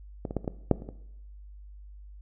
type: clicks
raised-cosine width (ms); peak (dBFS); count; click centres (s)
2; -18 / -21 / -14 / -28 / -15 / -6 / -29 / -25; 8; 0.252 / 0.309 / 0.367 / 0.445 / 0.478 / 0.713 / 0.821 / 0.889
effects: noise-tail reverb RT60 0.8 s tail -17 dB re dry + added 50 Hz sine -44 dBFS peak until 2.21 s